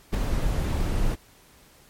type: noise with ADSR envelope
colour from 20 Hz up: brown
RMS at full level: -18 dBFS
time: 0.12-1.16 s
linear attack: 25 ms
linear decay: 4 ms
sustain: -6 dB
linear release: 25 ms
effects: pink hiss -55 dBFS RMS until 1.89 s + MP3 64 kbps